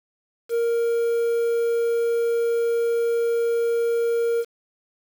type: tone with quantisation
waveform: triangle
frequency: 466.2 Hz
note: A#4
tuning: in tune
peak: -17 dBFS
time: 0.49-4.45 s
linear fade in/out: 50 ms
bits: 7
effects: none